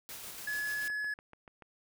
white noise with tremolo, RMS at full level -44 dBFS, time 0.09-0.88 s, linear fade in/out 0 ms, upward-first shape square, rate 6.9 Hz, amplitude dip 25%
triangle tone, 1699 Hz, G#6, 39 cents sharp, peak -31 dBFS, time 0.47-1.14 s, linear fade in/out 5 ms
click train, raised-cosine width 0.5 ms, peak -36 dBFS, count 6, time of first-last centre 0.9-1.623 s, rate 6.92 Hz
effects none

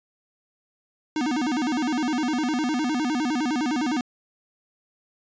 square tone with vibrato, 275.8 Hz, C#4, 9 cents flat, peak -23 dBFS, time 1.16-4.01 s, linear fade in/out 2 ms, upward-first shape square, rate 9.8 Hz, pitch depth 200 cents each way, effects resampled to 16000 Hz

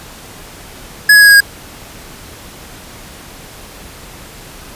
square tone with pitch steps, 1686 / 1672.4 / 1659 / 1645.6 / 1632.3 Hz, G#6 / G#6 / G#6 / G#6 / G#6, +26 / +12 / -2 / -16 / -30 cents, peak -3 dBFS, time 1.09-1.405 s, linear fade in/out 5 ms, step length 63 ms, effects pink hiss -34 dBFS RMS until 4.75 s + resampled to 32000 Hz

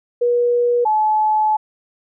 sine tone pair in turn, 482.3 / 859.4 Hz, B4 / A5, -41 / -41 cents, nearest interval minor seventh, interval 1000 cents, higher second, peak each -13 dBFS, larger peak neither, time 0.21-0.85 / 0.85-1.57 s, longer second, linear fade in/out 10 ms, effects none

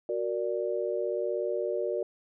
sine chord, Gb augmented, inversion none, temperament equal, 370 / 466.2 / 587.3 Hz, Gb4 / Bb4 / D5, 0 / 0 / 0 cents, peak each -32 dBFS, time 0.09-2.03 s, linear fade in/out 2 ms, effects none

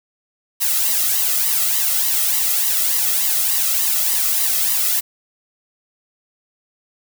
blue noise with flanger, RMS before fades -18 dBFS, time 0.6-5.01 s, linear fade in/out 20 ms, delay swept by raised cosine 1 to 1.56 ms, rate 3.4 Hz, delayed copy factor +0.75, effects none

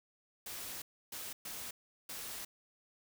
white noise bursts at uneven times, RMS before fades -44 dBFS, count 4, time 0.46-0.82 / 1.12-1.33 / 1.45-1.71 / 2.09-2.45 s, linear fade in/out 5 ms, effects none

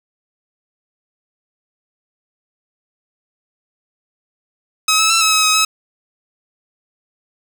10% pulse tone with pitch steps, 1276 / 1299 / 1338 / 1290 / 1279 / 1268 / 1287 Hz, D#6 / E6 / E6 / E6 / D#6 / D#6 / E6, +43 / -26 / +25 / -38 / +47 / +32 / -42 cents, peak -3 dBFS, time 4.88-5.65 s, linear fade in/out 5 ms, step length 110 ms, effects none

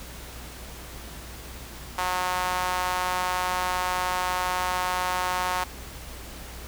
sawtooth tone with high-pass filter, 182 Hz, F#3, 28 cents flat, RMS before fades -27 dBFS, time 1.98-5.64 s, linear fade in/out 5 ms, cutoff 910 Hz, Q 2.4, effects added 60 Hz sine -42 dBFS peak until 6.67 s + pink hiss -42 dBFS RMS until 6.67 s

